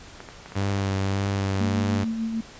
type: clicks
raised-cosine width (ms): 0.5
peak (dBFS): -24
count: 10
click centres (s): 0.204 / 0.288 / 0.46 / 0.521 / 0.555 / 0.62 / 0.698 / 0.79 / 1.263 / 1.559
type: tone with vibrato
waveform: sawtooth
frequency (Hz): 98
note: G2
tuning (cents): 0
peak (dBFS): -19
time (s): 0.55-2.05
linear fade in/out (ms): 20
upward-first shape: triangle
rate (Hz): 1.7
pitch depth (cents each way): 28
type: tone with tremolo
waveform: sine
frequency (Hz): 225.1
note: A3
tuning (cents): +40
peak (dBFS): -23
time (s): 1.6-2.41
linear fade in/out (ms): 5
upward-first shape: sine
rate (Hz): 6.7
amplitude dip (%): 40
effects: pink hiss -45 dBFS RMS until 2.59 s + resampled to 16000 Hz